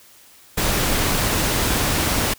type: noise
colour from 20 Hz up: pink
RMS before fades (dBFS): -20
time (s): 0.57-2.34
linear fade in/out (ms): 10
effects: white hiss -49 dBFS RMS until 2.38 s